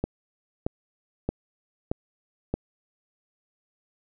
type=click train; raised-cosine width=2 ms; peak=-12 dBFS; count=5; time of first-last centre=0.04-2.54 s; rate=1.6 Hz; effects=none